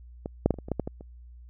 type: clicks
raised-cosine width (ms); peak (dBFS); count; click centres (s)
2; -19 / -6 / -9 / -26 / -25 / -25 / -13 / -13 / -19 / -30; 10; 0.259 / 0.46 / 0.507 / 0.541 / 0.587 / 0.685 / 0.717 / 0.797 / 0.875 / 1.009
effects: added 60 Hz sine -45 dBFS peak until 1.49 s

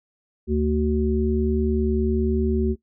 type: harmonic tone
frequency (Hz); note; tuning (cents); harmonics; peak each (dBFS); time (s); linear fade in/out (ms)
74.9; D2; +35; 1 / 3 / 5; -23 / -23 / -23; 0.47-2.76; 50
effects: noise-tail reverb RT60 0.1 s tail -18 dB re dry

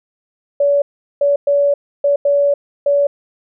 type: tone bursts at uneven times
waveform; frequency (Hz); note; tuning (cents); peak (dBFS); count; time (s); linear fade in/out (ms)
sine; 570; C#5; +48; -10; 6; 0.6-0.82 / 1.21-1.36 / 1.47-1.74 / 2.04-2.16 / 2.25-2.54 / 2.86-3.07; 5
effects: none

